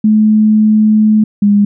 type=tone pair in turn; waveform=sine; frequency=214.9 / 204.2 Hz; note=A3 / G#3; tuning=-41 / -29 cents; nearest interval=minor second; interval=88 cents; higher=first; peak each=-5 dBFS; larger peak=neither; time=0.04-1.24 / 1.42-1.65 s; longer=first; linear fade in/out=5 ms; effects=none